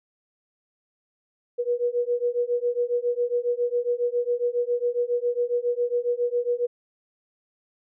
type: beating tone pair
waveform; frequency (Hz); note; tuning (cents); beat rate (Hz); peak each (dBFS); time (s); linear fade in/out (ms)
sine; 480.1 / 487.4; B4 / B4; -49 / -23; 7.3; -25; 1.58-6.67; 20
effects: none